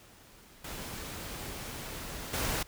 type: noise with level steps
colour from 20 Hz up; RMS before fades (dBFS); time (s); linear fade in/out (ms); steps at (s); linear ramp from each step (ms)
pink; -41 / -32; 0.64-2.63; 5; 2.33; 10
effects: pink hiss -56 dBFS RMS until 2.67 s